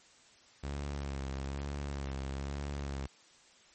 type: tone with vibrato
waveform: sawtooth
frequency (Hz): 69.3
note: C#2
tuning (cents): 0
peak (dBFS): -32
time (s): 0.63-3.07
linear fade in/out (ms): 10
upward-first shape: sine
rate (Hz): 1.1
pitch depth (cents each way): 49
effects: white hiss -61 dBFS RMS until 3.74 s + MP3 32 kbps